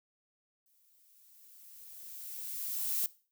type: noise with exponential growth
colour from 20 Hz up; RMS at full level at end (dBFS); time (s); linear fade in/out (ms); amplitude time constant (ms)
violet; -31; 0.66-3.06; 1; 520
effects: noise-tail reverb RT60 0.4 s tail -20 dB re dry